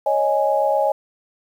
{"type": "chord", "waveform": "sine", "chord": "C# suspended second", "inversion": "none", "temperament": "equal", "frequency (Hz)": [554.4, 622.3, 830.6], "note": ["C#5", "D#5", "G#5"], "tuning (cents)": [0, 0, 0], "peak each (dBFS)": -20, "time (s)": [0.06, 0.92], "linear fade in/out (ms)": 5, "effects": ["8-bit"]}